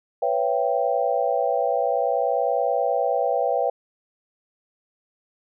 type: chord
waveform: sine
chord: C# half-diminished seventh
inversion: third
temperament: equal with one note detuned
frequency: 493.9 / 554.4 / 674.7 / 784 Hz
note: B4 / C#5 / E5 / G5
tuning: 0 / 0 / +40 / 0 cents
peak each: -25 dBFS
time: 0.22-3.7 s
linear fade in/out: 5 ms
effects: none